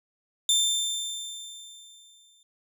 25% pulse tone with exponential decay, 3574 Hz, A7, 26 cents sharp, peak -15 dBFS, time 0.49-2.43 s, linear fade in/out 2 ms, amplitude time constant 420 ms, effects none

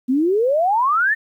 sine exponential sweep, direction up, 244.5 to 1853 Hz, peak -14 dBFS, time 0.08-1.15 s, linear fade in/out 20 ms, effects 9-bit

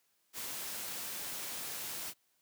white noise, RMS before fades -41 dBFS, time 0.33-2.14 s, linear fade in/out 50 ms, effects white hiss -75 dBFS RMS until 2.41 s + high-pass 100 Hz 12 dB/octave

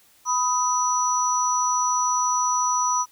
sine tone cluster, 991 / 1257 / 5890 Hz, B5 / D#6 / F#8, +6 / +17 / -9 cents, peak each -22 / -27 / -24 dBFS, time 0.25-3.06 s, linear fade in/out 50 ms, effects white hiss -57 dBFS RMS until 3.11 s

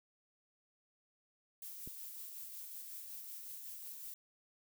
violet noise with tremolo, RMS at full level -47 dBFS, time 1.62-4.14 s, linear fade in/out 2 ms, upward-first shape sine, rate 5.4 Hz, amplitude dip 30%
click, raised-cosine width 3 ms, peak -37 dBFS, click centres 1.875 s
effects none

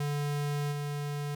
square tone with level steps, 145.4 Hz, D3, 17 cents flat, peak -30 / -33 dBFS, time 0-1.35 s, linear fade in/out 5 ms, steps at 0.71 s, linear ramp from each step 20 ms, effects none

